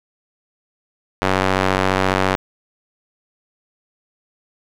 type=tone with band-pass filter; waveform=square; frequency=47.31 Hz; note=F#1; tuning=39 cents sharp; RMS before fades=-18 dBFS; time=1.22-2.36 s; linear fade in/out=0 ms; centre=1200 Hz; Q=0.57; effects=none